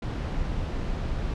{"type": "noise", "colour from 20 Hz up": "brown", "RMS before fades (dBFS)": -29, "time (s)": [0.02, 1.34], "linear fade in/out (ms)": 5, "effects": ["low-pass 5000 Hz 12 dB/octave"]}